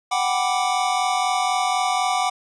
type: chord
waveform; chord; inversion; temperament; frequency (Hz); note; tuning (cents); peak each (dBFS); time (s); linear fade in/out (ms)
square; G major seventh; third; equal; 740 / 784 / 987.8 / 1174.7; F#5 / G5 / B5 / D6; 0 / 0 / 0 / 0; -23 / -27 / -29 / -26; 0.11-2.3; 10
effects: resampled to 22050 Hz